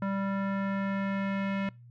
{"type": "tone with low-pass filter sweep", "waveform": "square", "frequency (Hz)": 196, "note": "G3", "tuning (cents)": 0, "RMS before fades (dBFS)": -31, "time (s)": [0.02, 1.69], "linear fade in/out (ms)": 2, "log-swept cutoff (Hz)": [1400, 2300], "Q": 2.1, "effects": ["noise-tail reverb RT60 0.3 s tail -26 dB re dry", "added 120 Hz sine -49 dBFS peak until 1.9 s"]}